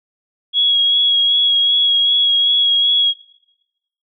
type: tone with vibrato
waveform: sine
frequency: 3322 Hz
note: G#7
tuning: in tune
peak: -11 dBFS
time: 0.53-3.14 s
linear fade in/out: 50 ms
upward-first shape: sine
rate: 2.6 Hz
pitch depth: 18 cents each way
effects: noise-tail reverb RT60 1.0 s tail -25 dB re dry